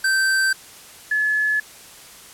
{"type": "tone pair in turn", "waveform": ["square", "sine"], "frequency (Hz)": [1556, 1713.7], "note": ["G6", "A6"], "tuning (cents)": [-13, -46], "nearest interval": "major second", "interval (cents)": 167, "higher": "second", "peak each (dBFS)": -17, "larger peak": "neither", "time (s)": [[0.04, 0.53], [1.11, 1.6]], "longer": "neither", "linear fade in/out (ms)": 5, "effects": ["white hiss -43 dBFS RMS until 2.33 s", "low-pass 12000 Hz 12 dB/octave"]}